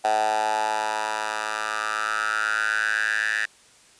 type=tone with high-pass filter sweep; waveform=10% pulse; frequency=107.9 Hz; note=A2; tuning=33 cents flat; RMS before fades=-25 dBFS; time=0.04-3.46 s; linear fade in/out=10 ms; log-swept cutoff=750 to 1800 Hz; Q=7.2; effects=white hiss -54 dBFS RMS until 3.99 s + resampled to 22050 Hz